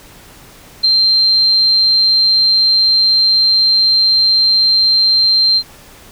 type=tone with ADSR envelope; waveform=sine; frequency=4152 Hz; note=C8; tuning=14 cents flat; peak=-6 dBFS; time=0.83-5.63 s; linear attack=16 ms; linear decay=6 ms; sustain=-2 dB; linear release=61 ms; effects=pink hiss -40 dBFS RMS until 6.11 s